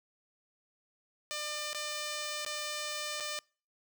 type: tone with dropouts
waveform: 5% pulse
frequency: 599 Hz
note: D5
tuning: 34 cents sharp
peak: -24 dBFS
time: 1.31-3.39 s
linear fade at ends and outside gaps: 0 ms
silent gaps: 1.731-1.747 / 2.45-2.462 / 3.2-3.206 s
effects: noise-tail reverb RT60 0.4 s tail -26 dB re dry